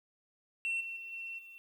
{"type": "tone with level steps", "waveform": "sine", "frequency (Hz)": 2708, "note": "E7", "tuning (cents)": 46, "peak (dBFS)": [-29, -38, -42, -39, -49], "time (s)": [0.65, 1.58], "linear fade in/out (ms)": 0, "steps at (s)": [0.8, 0.96, 1.12, 1.38], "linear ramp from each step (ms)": 10, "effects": ["tanh soft clip ceiling -30 dBFS", "11-bit"]}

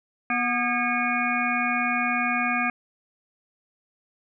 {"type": "harmonic tone with a mistuned harmonic", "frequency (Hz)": 243.8, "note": "B3", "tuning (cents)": -22, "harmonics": [1, 3, 5, 7, 9, 10], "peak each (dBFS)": [-29, -29, -29, -29, -29, -29], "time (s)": [0.3, 2.7], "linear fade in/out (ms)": 2, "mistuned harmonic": 7, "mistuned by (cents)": -81, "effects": []}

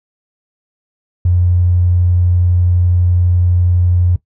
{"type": "tone", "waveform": "triangle", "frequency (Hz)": 88.8, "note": "F2", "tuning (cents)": 29, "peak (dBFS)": -5, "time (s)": [1.25, 4.16], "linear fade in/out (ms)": 5, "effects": ["noise-tail reverb RT60 0.1 s tail -19 dB re dry", "tanh soft clip ceiling -6 dBFS"]}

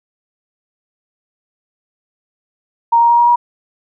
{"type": "tone with pitch steps", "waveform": "sine", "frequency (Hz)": [932.3, 938.8, 945.3, 951.9, 958.5], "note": ["A#5", "A#5", "A#5", "A#5", "A#5"], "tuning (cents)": [0, 12, 24, 36, 48], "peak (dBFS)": -7, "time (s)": [2.92, 3.36], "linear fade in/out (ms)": 10, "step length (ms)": 88, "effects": []}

